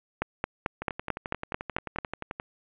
two click trains, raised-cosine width 0.5 ms, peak -11 / -18 dBFS, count 9 / 19, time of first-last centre 0.22-1.986 / 0.82-2.399 s, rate 4.53 / 11.4 Hz, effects resampled to 8000 Hz + 7-bit

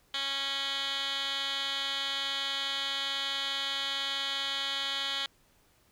10% pulse tone with band-pass filter, 275.3 Hz, C#4, 12 cents flat, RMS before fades -33 dBFS, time 0.14-5.26 s, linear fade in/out 2 ms, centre 3100 Hz, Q 8.1, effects pink hiss -66 dBFS RMS until 5.91 s

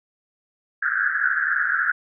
white band-pass noise, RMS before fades -22 dBFS, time 0.82-1.92 s, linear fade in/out 10 ms, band 1400 to 1700 Hz, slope 96 dB/octave, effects none

